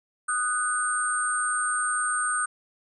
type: tone cluster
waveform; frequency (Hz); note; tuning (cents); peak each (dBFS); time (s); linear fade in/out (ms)
sine; 1243 / 1481 / 8610; D#6 / F#6 / C9; -2 / +1 / +49; -28; 0.28-2.46; 10
effects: none